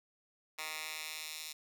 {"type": "tone with high-pass filter sweep", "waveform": "10% pulse", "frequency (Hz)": 156.1, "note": "D#3", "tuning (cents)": 6, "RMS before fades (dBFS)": -43, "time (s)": [0.58, 1.53], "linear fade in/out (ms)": 10, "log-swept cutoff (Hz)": [1600, 3900], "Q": 0.97, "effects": []}